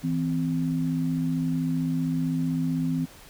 sine tone pair together, 162.78 / 258.4 Hz, E3 / C4, -21 / -21 cents, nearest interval minor sixth, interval 800 cents, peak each -26 dBFS, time 0.03-3.06 s, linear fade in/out 20 ms, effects pink hiss -49 dBFS RMS until 3.29 s

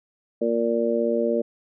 harmonic tone, 116.54 Hz, A#2, in tune, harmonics 2 / 3 / 4 / 5, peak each -26 / -27 / -24 / -25 dBFS, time 0.41-1.42 s, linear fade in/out 10 ms, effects none

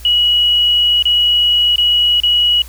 sine tone with dropouts, 2917 Hz, F#7, 25 cents flat, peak -9 dBFS, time 0.05-2.62 s, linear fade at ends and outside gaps 2 ms, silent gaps 1.025-1.054 / 1.759-1.781 / 2.202-2.234 s, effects added 60 Hz sine -32 dBFS peak until 2.68 s + white hiss -40 dBFS RMS until 2.68 s

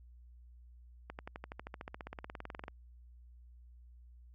accelerating click train, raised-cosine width 0.5 ms, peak -28 dBFS, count 26, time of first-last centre 1.1-2.681 s, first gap 89 ms, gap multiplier 0.97, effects added 60 Hz sine -54 dBFS peak until 4.34 s + Opus 48 kbps

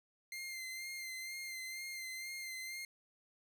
sawtooth tone with vibrato, 2093 Hz, C7, in tune, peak -39 dBFS, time 0.32-2.85 s, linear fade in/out 2 ms, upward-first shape sine, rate 2.1 Hz, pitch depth 30 cents each way, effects none

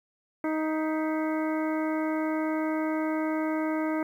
harmonic tone with a mistuned harmonic, 313.1 Hz, D#4, 11 cents sharp, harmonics 1 / 2 / 3 / 4 / 5 / 6 / 7, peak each -27 / -33 / -37 / -39 / -41 / -43 / -44 dBFS, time 0.44-4.03 s, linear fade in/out 2 ms, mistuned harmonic 6, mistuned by +96 cents, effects 10-bit

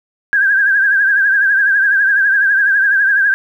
sine tone with vibrato, 1606 Hz, G6, 41 cents sharp, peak -9 dBFS, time 0.33-3.34 s, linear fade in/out 0 ms, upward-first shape triangle, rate 12 Hz, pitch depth 87 cents each way, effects 8-bit

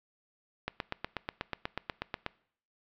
click train, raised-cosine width 0.3 ms, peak -16 dBFS, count 14, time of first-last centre 0.68-2.263 s, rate 8.21 Hz, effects noise-tail reverb RT60 0.6 s tail -22 dB re dry + low-pass 4000 Hz 12 dB/octave

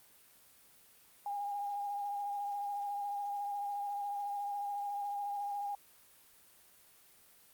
sine tone with vibrato, 812 Hz, G#5, 39 cents flat, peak -35 dBFS, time 1.26-5.75 s, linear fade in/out 2 ms, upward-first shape triangle, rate 14 Hz, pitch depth 26 cents each way, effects white hiss -62 dBFS RMS until 7.53 s + Opus 32 kbps

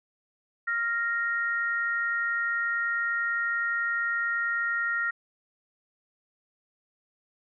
sine tone pair together, 1396 / 1864.7 Hz, F6 / A#6, -1 / 0 cents, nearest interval perfect fourth, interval 501 cents, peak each -28 / -28 dBFS, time 0.67-5.11 s, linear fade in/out 10 ms, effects none

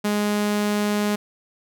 sawtooth tone, 207.7 Hz, G#3, in tune, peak -16 dBFS, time 0.04-1.16 s, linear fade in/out 10 ms, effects none

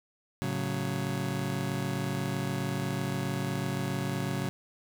30% pulse chord, F# minor, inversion first, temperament just, 111 / 138.75 / 185 Hz, A2 / C#3 / F#3, +16 / +2 / 0 cents, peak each -34 / -30 / -32 dBFS, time 0.42-4.49 s, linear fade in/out 0 ms, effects none

